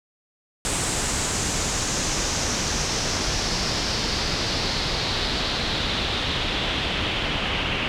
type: noise with low-pass filter sweep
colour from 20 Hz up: pink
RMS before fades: -25 dBFS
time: 0.65-7.88 s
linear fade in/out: 0 ms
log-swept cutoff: 8100 to 2900 Hz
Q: 3.1
effects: none